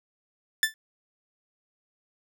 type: tone with exponential decay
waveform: sawtooth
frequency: 1760 Hz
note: A6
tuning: in tune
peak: -13 dBFS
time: 0.63-0.74 s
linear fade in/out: 1 ms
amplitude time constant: 23 ms
effects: none